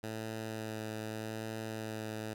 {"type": "tone with vibrato", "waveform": "10% pulse", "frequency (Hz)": 110, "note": "A2", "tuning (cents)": 0, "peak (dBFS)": -30, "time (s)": [0.03, 2.34], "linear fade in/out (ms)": 10, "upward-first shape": "sine", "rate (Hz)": 0.83, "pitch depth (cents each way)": 15, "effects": []}